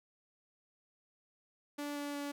sawtooth tone with pitch steps, 290.3 / 288.3 / 286.3 Hz, D4 / D4 / D4, -20 / -32 / -44 cents, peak -34 dBFS, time 1.78-2.32 s, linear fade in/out 10 ms, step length 180 ms, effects none

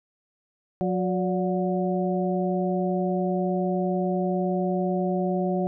harmonic tone with a mistuned harmonic, 182.1 Hz, F#3, 27 cents flat, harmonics 1 / 2 / 3 / 4, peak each -25 / -28 / -30 / -31 dBFS, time 0.81-5.67 s, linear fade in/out 0 ms, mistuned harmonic 3, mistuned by +84 cents, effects none

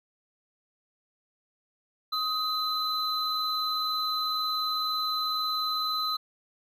triangle tone pair together, 1258 / 4039 Hz, D#6 / B7, +19 / +38 cents, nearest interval octave + minor sixth, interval 2019 cents, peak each -28 dBFS, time 2.12-6.17 s, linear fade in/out 10 ms, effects none

